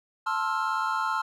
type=chord; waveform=triangle; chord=F major seventh; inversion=first; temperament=equal with one note detuned; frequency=880 / 1055 / 1318.5 / 1396.9 Hz; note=A5 / C6 / E6 / F6; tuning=0 / +14 / 0 / 0 cents; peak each=-29 dBFS; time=0.26-1.22 s; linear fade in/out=10 ms; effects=none